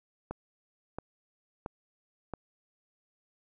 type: click train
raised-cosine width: 1 ms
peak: -22 dBFS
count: 4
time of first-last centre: 0.31-2.337 s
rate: 1.48 Hz
effects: none